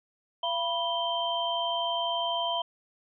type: tone cluster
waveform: sine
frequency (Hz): 680 / 982 / 3132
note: F5 / B5 / G7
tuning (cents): -46 / -10 / -2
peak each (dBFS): -31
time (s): 0.43-2.62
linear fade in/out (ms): 5
effects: none

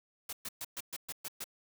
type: noise bursts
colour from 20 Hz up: white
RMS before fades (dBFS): -40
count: 8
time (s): 0.29-1.442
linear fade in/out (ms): 5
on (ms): 39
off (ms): 120
effects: none

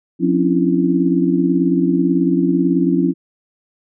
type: tone cluster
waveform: sine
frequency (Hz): 177.8 / 265.9 / 284.1 / 334.5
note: F3 / C4 / C#4 / E4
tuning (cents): +31 / +28 / +43 / +25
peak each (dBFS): -18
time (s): 0.19-3.14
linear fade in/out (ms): 50
effects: none

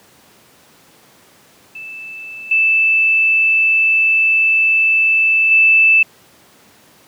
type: tone with level steps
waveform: sine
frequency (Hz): 2637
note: E7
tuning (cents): 0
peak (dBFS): -28 / -10 / -7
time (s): 1.75-6.03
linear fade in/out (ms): 5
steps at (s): 2.51 / 5.51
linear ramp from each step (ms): 5
effects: pink hiss -48 dBFS RMS until 7.07 s + high-pass 150 Hz 12 dB/octave

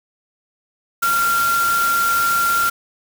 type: tone in noise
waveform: sine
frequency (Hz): 1381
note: F6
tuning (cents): -20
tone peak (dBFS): -15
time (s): 1.02-2.7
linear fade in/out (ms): 10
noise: white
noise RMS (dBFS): -25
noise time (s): 1.02-2.7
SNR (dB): +7
effects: none

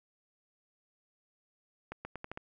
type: accelerating click train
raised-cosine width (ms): 0.5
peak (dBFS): -25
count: 6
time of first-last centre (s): 1.92-2.374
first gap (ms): 130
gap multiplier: 0.82
effects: none

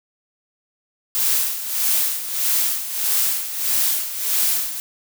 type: noise with tremolo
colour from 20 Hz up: blue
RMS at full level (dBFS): -18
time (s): 1.15-4.8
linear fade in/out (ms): 0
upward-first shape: sine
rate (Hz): 1.6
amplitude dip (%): 70
effects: none

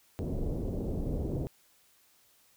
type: low-pass noise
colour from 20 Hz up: pink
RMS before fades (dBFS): -33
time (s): 0.19-1.47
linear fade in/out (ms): 0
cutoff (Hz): 500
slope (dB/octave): 24
effects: white hiss -65 dBFS RMS until 2.56 s

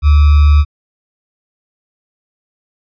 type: tone with sample-and-hold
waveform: sine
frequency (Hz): 73.9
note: D2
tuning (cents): +11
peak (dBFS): -4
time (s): 0.02-0.65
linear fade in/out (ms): 50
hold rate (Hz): 1225
effects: resampled to 11025 Hz

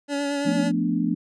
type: tone with vibrato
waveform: 25% pulse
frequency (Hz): 284.3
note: C#4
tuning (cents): +44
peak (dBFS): -20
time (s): 0.08-0.72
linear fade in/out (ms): 50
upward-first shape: triangle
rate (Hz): 9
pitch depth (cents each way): 25
type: chord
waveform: sine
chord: B half-diminished seventh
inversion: second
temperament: equal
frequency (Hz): 174.61 / 220 / 246.9 / 293.7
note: F3 / A3 / B3 / D4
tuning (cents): 0 / 0 / 0 / 0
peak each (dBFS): -26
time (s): 0.45-1.15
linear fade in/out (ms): 10
effects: resampled to 22050 Hz

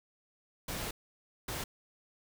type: noise bursts at uneven times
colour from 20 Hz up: pink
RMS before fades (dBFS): -38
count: 2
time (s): 0.68-0.91 / 1.48-1.64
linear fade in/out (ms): 5
effects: none

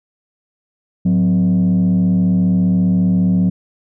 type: tone with frequency modulation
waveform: sine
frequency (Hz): 181.6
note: F#3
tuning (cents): -32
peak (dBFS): -9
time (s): 1.05-3.5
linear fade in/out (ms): 10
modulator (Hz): 74.8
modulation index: 0.57
effects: tanh soft clip ceiling -9 dBFS

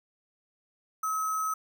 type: tone with sample-and-hold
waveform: sine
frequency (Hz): 1283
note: E6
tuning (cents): -47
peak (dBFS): -27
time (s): 1.03-1.54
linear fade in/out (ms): 5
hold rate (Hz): 7350
effects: none

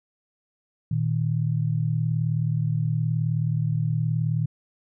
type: tone pair together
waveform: sine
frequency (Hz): 116.54 / 155.56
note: A#2 / D#3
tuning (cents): 0 / 0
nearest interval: perfect fourth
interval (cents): 500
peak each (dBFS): -24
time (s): 0.91-4.46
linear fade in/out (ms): 5
effects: none

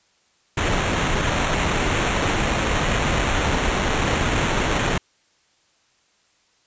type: noise with sample-and-hold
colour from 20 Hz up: pink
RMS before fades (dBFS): -21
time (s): 0.57-4.98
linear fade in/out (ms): 5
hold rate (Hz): 4900
effects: white hiss -62 dBFS RMS until 6.66 s + resampled to 16000 Hz

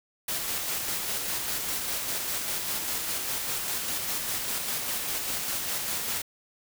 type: noise with tremolo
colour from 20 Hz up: white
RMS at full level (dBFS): -30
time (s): 0.28-6.22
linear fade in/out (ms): 5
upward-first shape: square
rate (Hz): 5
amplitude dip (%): 25
effects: none

